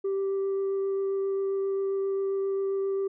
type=tone with vibrato; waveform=sine; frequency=390.6 Hz; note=G4; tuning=6 cents flat; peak=-23 dBFS; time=0.04-3.08 s; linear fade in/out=10 ms; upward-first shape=triangle; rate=7.5 Hz; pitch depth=8 cents each way; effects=tanh soft clip ceiling -24 dBFS